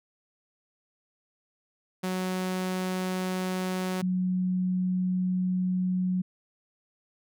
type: tone pair in turn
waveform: sawtooth / sine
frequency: 185 / 183.4 Hz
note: F#3 / F#3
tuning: 0 / -15 cents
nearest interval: unison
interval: 15 cents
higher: first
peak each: -24 dBFS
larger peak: neither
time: 2.03-4.02 / 4.02-6.22 s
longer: second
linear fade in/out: 10 ms
effects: none